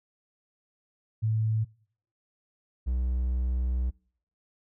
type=tone pair in turn; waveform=sine / triangle; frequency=110 / 62.34 Hz; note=A2 / B1; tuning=0 / +17 cents; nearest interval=minor seventh; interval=983 cents; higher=first; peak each=-23 / -23 dBFS; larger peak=neither; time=1.22-1.65 / 2.86-3.91 s; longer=second; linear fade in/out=20 ms; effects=noise-tail reverb RT60 0.6 s tail -26 dB re dry